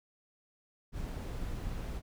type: noise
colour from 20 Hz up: brown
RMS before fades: -38 dBFS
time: 0.92-2.02 s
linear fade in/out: 50 ms
effects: none